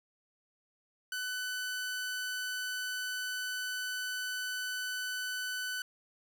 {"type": "tone", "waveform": "sawtooth", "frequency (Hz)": 1500, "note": "F#6", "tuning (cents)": 23, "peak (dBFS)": -31, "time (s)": [1.12, 5.82], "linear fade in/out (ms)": 2, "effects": []}